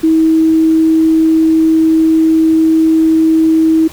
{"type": "tone", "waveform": "sine", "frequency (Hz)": 320.6, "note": "E4", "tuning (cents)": -48, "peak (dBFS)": -6, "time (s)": [0.03, 3.88], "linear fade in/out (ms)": 10, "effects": ["pink hiss -34 dBFS RMS until 3.92 s"]}